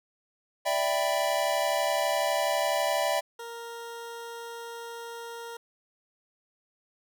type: chord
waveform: square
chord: E minor seventh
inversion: third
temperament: equal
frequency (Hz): 587.3 / 659.3 / 784 / 987.8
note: D5 / E5 / G5 / B5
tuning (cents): 0 / 0 / 0 / 0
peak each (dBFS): -30 / -30 / -32 / -34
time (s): 0.65-3.21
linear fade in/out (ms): 20
type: tone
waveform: 20% pulse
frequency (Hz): 466.2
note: A#4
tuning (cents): 0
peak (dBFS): -33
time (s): 3.39-5.57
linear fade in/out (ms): 5
effects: none